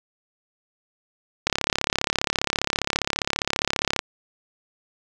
click train, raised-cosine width 0.2 ms, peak -3 dBFS, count 89, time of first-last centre 1.47-3.991 s, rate 34.9 Hz, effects none

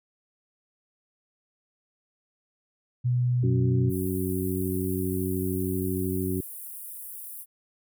sine tone, 123.47 Hz, B2, in tune, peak -21 dBFS, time 3.04-3.91 s, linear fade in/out 20 ms
harmonic tone, 92.9 Hz, F#2, 7 cents sharp, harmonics 1 / 2 / 3 / 4, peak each -31 / -31 / -31 / -31 dBFS, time 3.43-6.41 s, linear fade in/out 5 ms
pink high-pass noise, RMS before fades -40 dBFS, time 3.89-7.46 s, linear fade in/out 50 ms, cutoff 9700 Hz, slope 48 dB/octave
effects none

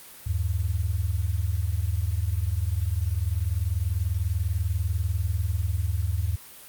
sine tone pair together, 77.8 / 98.02 Hz, D#2 / G2, 0 / 0 cents, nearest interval major third, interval 400 cents, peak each -26 dBFS, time 0.26-6.36 s, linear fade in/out 10 ms, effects white hiss -46 dBFS RMS until 6.68 s + Opus 32 kbps

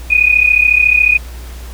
sine tone pair together, 2456 / 2490 Hz, D#7 / D#7, -23 / +1 cents, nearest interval unison, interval 24 cents, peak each -10 dBFS, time 0.1-1.18 s, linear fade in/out 10 ms, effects added 60 Hz sine -26 dBFS peak until 1.73 s + pink hiss -37 dBFS RMS until 1.73 s

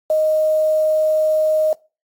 sine tone with quantisation, 622.3 Hz, D#5, in tune, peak -13 dBFS, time 0.1-1.73 s, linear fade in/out 2 ms, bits 6, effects noise-tail reverb RT60 0.3 s tail -22 dB re dry + AAC 64 kbps

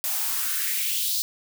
blue noise with high-pass filter sweep, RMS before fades -26 dBFS, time 0.04-1.22 s, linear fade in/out 0 ms, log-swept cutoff 620 to 4600 Hz, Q 2.9, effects none

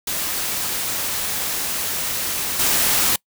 white noise with level steps, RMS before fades -24 / -18 dBFS, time 0.07-3.16 s, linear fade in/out 5 ms, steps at 2.59 s, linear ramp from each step 5 ms, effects noise-tail reverb RT60 0.1 s tail -25 dB re dry

